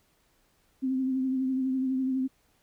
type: tone with vibrato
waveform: sine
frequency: 261.6 Hz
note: C4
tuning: in tune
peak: -25 dBFS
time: 0.82-2.28 s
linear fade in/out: 20 ms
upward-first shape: triangle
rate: 12 Hz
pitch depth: 38 cents each way
effects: pink hiss -68 dBFS RMS until 2.62 s